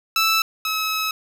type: tone pair in turn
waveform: 15% pulse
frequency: 1318 / 1287.9 Hz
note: E6 / E6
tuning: -1 / -41 cents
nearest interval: unison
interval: 40 cents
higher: first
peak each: -10 / -15 dBFS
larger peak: first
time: 0.16-0.42 / 0.65-1.11 s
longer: second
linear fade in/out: 2 ms
effects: none